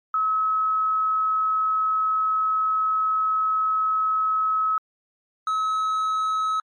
sine / triangle tone pair in turn, 1286 / 1286 Hz, E6 / E6, -43 / -43 cents, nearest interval unison, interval 0 cents, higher neither, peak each -19 dBFS, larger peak neither, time 0.14-4.78 / 5.47-6.6 s, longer first, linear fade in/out 2 ms, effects MP3 48 kbps

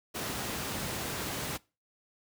pink noise, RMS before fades -35 dBFS, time 0.14-1.58 s, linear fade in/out 20 ms, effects noise-tail reverb RT60 0.3 s tail -23 dB re dry + high-pass 80 Hz 12 dB/octave

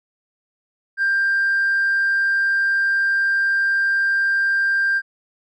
triangle tone with tanh clipping, 1588 Hz, G6, 22 cents sharp, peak -16 dBFS, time 0.97-5.02 s, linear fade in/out 50 ms, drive 5 dB, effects none

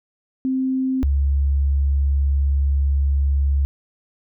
sine tone pair in turn, 261.6 / 69.61 Hz, C4 / C#2, 0 / +8 cents, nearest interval octave + major seventh, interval 2292 cents, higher first, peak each -18 / -15 dBFS, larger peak second, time 0.45-1.03 / 1.03-3.65 s, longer second, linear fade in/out 0 ms, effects none

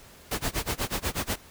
pink noise with tremolo, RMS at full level -27 dBFS, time 0.31-1.36 s, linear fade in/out 5 ms, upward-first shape sine, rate 8.2 Hz, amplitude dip 100%, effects pink hiss -51 dBFS RMS until 1.5 s

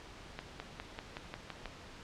accelerating click train, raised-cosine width 0.3 ms, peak -24 dBFS, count 8, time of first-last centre 0.39-1.657 s, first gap 210 ms, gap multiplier 0.95, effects pink hiss -51 dBFS RMS until 2.03 s + low-pass 5000 Hz 12 dB/octave

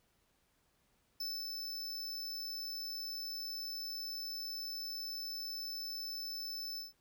square tone with ADSR envelope, 5274 Hz, E8, in tune, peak -37 dBFS, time 1.2-6.93 s, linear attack 6 ms, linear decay 240 ms, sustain -3 dB, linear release 150 ms, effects pink hiss -75 dBFS RMS until 7 s

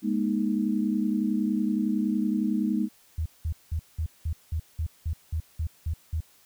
sine chord, Ab suspended second, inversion none, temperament equal with one note detuned, 207.7 / 238.5 / 311.1 Hz, Ab3 / Bb3 / Eb4, 0 / +40 / 0 cents, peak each -26 / -28 / -29 dBFS, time 0.02-2.89 s, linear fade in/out 50 ms
sine tone bursts, 79.7 Hz, D#2, 42 cents sharp, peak -25 dBFS, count 12, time 3.18-6.206 s, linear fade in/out 5 ms, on 78 ms, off 190 ms
effects white hiss -59 dBFS RMS until 6.45 s

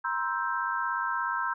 sine chord, C dominant seventh, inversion third, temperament equal with one note detuned, 949.7 / 1046.5 / 1318.5 / 1568 Hz, Bb5 / C6 / E6 / G6, +32 / 0 / 0 / 0 cents, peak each -33 / -33 / -33 / -32 dBFS, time 0.04-1.54 s, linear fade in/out 10 ms, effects none

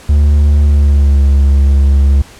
triangle tone with pitch glide, 73 to 69.42 Hz, D2 to C#2, -10 to +3 cents, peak -3 dBFS, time 0.09-2.22 s, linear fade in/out 5 ms, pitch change -87 cents, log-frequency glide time 0.61-1.25 s, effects pink hiss -37 dBFS RMS until 2.39 s + low-pass 10000 Hz 12 dB/octave

